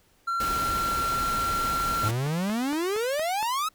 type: tone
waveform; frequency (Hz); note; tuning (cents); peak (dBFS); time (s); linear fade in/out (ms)
triangle; 1366; F6; -39; -23; 0.27-2.09; 10
type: noise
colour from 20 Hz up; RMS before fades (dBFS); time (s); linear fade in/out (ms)
pink; -33; 0.4-2.11; 2
type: click train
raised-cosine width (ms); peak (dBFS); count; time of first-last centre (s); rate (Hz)
0.5; -22; 8; 1.8-3.428; 4.3
type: exponential sweep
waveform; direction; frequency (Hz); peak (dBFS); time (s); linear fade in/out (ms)
45% pulse; up; 101.2 to 1318.5; -25; 2.03-3.69; 10
effects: pink hiss -63 dBFS RMS until 3.74 s